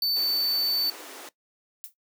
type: tone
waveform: square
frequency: 4527 Hz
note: C#8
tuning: 36 cents sharp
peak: -24 dBFS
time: 0.02-0.9 s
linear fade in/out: 2 ms
type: high-pass noise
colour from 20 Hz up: pink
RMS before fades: -43 dBFS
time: 0.16-1.29 s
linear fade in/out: 2 ms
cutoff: 260 Hz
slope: 96 dB/octave
type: noise with exponential decay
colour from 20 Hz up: violet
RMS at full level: -34 dBFS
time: 1.84-1.94 s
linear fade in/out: 0 ms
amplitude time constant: 20 ms
effects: noise-tail reverb RT60 0.1 s tail -18 dB re dry